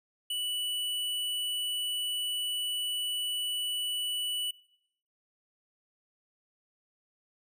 square tone, 2960 Hz, F#7, in tune, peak -31 dBFS, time 0.3-4.51 s, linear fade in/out 5 ms, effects noise-tail reverb RT60 0.8 s tail -22 dB re dry

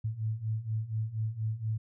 sine beating tone pair, 107.6 / 111.8 Hz, A2 / A2, -38 / +28 cents, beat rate 4.2 Hz, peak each -35 / -32 dBFS, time 0.04-1.78 s, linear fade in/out 10 ms, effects none

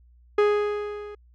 45% pulse tone with level ramp, 415.3 Hz, G#4, in tune, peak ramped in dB -15 to -37 dBFS, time 0.38-1.15 s, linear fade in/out 5 ms, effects added 60 Hz sine -52 dBFS peak until 1.34 s + low-pass 2000 Hz 12 dB/octave

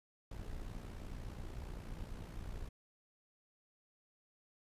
brown noise with amplitude modulation, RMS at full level -43 dBFS, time 0.31-2.69 s, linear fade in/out 5 ms, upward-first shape sine, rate 59.7 Hz, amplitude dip 60%, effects resampled to 32000 Hz

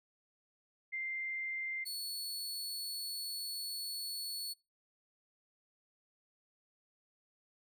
sine / sawtooth tone pair in turn, 2093 / 4413 Hz, C7 / C#8, 0 / -9 cents, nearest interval octave + minor second, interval 1291 cents, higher second, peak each -36 / -36 dBFS, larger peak neither, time 0.92-1.85 / 1.85-4.54 s, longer second, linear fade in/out 20 ms, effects noise-tail reverb RT60 0.3 s tail -24 dB re dry

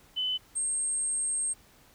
sine tone pair in turn, 3019 / 8475 Hz, F#7 / C9, +34 / +21 cents, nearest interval octave + tritone, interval 1787 cents, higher second, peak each -27 dBFS, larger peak neither, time 0.16-0.38 / 0.55-1.54 s, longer second, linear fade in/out 20 ms, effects pink hiss -59 dBFS RMS until 1.94 s

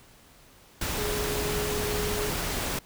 sine tone in noise, 418 Hz, G#4, 11 cents sharp, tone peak -31 dBFS, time 0.98-2.3 s, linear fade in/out 5 ms, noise pink, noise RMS -30 dBFS, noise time 0.81-2.79 s, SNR -4 dB, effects pink hiss -55 dBFS RMS until 2.85 s

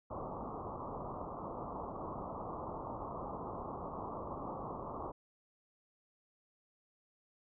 white low-pass noise, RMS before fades -43 dBFS, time 0.1-5.12 s, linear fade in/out 10 ms, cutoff 1200 Hz, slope 96 dB/octave, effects none

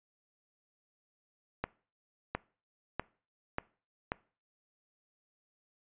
accelerating click train, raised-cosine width 0.5 ms, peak -17 dBFS, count 5, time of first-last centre 1.64-4.119 s, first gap 710 ms, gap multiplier 0.91, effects noise-tail reverb RT60 0.4 s tail -22 dB re dry + resampled to 8000 Hz

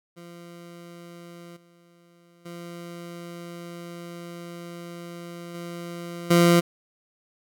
20% pulse tone with level steps, 172 Hz, F3, 26 cents flat, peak -37 / -50 / -32 / -29 / -10 dBFS, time 0.16-6.61 s, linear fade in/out 20 ms, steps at 1.56 / 2.45 / 5.54 / 6.3 s, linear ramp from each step 10 ms, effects none

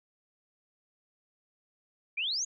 sine exponential sweep, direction up, 2300 to 6900 Hz, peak -29 dBFS, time 2.17-2.45 s, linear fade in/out 10 ms, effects none

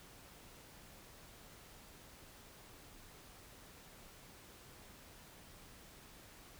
silence, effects pink hiss -58 dBFS RMS until 6.59 s

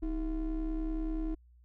triangle ring-modulated tone, 176.2 Hz, F3, 16 cents sharp, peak -26 dBFS, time 0.02-1.35 s, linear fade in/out 10 ms, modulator 141 Hz, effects added 60 Hz sine -57 dBFS peak until 1.64 s

